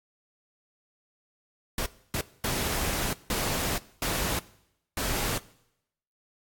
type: noise bursts at uneven times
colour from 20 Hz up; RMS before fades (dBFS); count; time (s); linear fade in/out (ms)
pink; -29; 6; 1.78-1.86 / 2.14-2.21 / 2.44-3.13 / 3.3-3.78 / 4.02-4.39 / 4.97-5.38; 2
effects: noise-tail reverb RT60 0.8 s tail -20 dB re dry + AAC 64 kbps